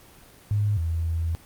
sine tone pair in turn, 103.83 / 82.41 Hz, G#2 / E2, 0 / 0 cents, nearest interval major third, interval 400 cents, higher first, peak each -20 / -23 dBFS, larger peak first, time 0.51-0.77 / 0.77-1.35 s, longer second, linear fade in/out 0 ms, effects pink hiss -51 dBFS RMS until 1.45 s + Opus 24 kbps

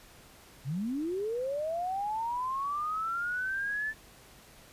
sine linear sweep, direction up, 118.9 to 1766 Hz, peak -30 dBFS, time 0.64-3.94 s, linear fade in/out 50 ms, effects pink hiss -55 dBFS RMS until 4.72 s + resampled to 32000 Hz

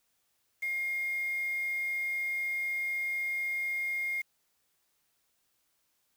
sine tone with quantisation, 2132 Hz, C7, 32 cents sharp, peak -30 dBFS, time 0.62-4.22 s, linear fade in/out 10 ms, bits 8, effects white hiss -75 dBFS RMS until 6.16 s

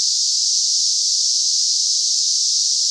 white band-pass noise, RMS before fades -18 dBFS, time 0-2.9 s, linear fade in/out 0 ms, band 4600 to 6200 Hz, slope 48 dB/octave, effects none

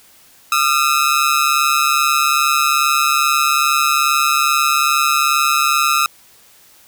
sawtooth ring-modulated tone, 1288 Hz, E6, 41 cents flat, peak -6 dBFS, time 0.52-6.06 s, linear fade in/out 0 ms, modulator 71.2 Hz, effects white hiss -48 dBFS RMS until 6.87 s

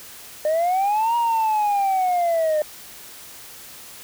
sine linear two-way sweep, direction up then down, 600 to 950 to 600 Hz, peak -15 dBFS, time 0.45-2.62 s, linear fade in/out 2 ms, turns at 1.16 s, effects tanh soft clip ceiling -16 dBFS + white hiss -41 dBFS RMS until 4.03 s

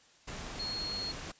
sine tone in noise, 4298 Hz, C8, 46 cents sharp, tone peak -35 dBFS, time 0.59-1.12 s, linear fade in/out 10 ms, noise pink, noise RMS -42 dBFS, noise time 0.27-1.32 s, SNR +4 dB, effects white hiss -62 dBFS RMS until 1.39 s + resampled to 16000 Hz

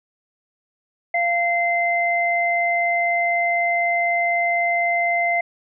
sine tone pair together, 692 / 2072 Hz, F5 / C7, -16 / -17 cents, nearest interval octave + perfect fifth, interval 1899 cents, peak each -20 dBFS, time 1.14-5.41 s, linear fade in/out 5 ms, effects none

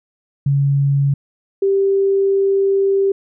sine tone pair in turn, 140 / 392.1 Hz, C#3 / G4, +18 / 0 cents, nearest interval octave + tritone, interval 1782 cents, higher second, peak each -12 dBFS, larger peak neither, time 0.46-1.14 / 1.62-3.12 s, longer second, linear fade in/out 5 ms, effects none

